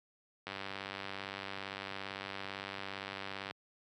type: click train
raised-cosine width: 0.3 ms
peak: -24 dBFS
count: 298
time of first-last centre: 0.47-3.51 s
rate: 97.7 Hz
effects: high-pass 100 Hz 12 dB/octave